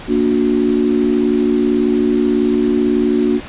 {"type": "chord", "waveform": "sine", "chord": "Bb augmented", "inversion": "none", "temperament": "just", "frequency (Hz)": [233.1, 291.4, 364.2], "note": ["Bb3", "D4", "F#4"], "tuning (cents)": [0, -13, -27], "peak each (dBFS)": -16, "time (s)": [0.07, 3.41], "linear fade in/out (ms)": 50, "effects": ["pink hiss -32 dBFS RMS until 3.48 s", "resampled to 8000 Hz"]}